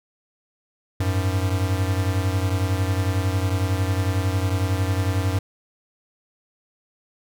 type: beating tone pair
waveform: square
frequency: 93 / 104 Hz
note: F#2 / G#2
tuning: +9 / +3 cents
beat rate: 11 Hz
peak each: -22 / -26 dBFS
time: 1-5.39 s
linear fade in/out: 5 ms
effects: none